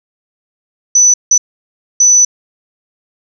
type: tone bursts at uneven times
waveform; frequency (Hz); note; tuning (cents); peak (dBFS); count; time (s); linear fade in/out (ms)
sine; 5980; F#8; +17; -4; 3; 0.95-1.14 / 1.31-1.38 / 2-2.25; 5
effects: none